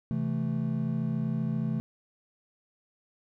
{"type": "chord", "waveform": "triangle", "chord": "A minor", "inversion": "first", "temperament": "just", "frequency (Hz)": [132, 165, 220], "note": ["C3", "E3", "A3"], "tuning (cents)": [16, 2, 0], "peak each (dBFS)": [-30, -30, -29], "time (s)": [0.11, 1.8], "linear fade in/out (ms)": 0, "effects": []}